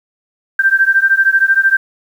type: beating tone pair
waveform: sine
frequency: 1568 / 1581 Hz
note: G6 / G6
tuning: 0 / +14 cents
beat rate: 13 Hz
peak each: -11 / -12 dBFS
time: 0.59-1.77 s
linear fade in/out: 5 ms
effects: 7-bit